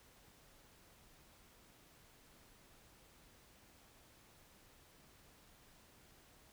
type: silence
effects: pink hiss -65 dBFS RMS until 6.52 s